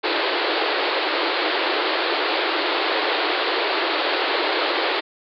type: band-pass noise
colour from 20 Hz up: pink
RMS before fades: -22 dBFS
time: 0.03-5.01 s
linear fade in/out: 20 ms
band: 310 to 4600 Hz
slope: 96 dB/octave
effects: none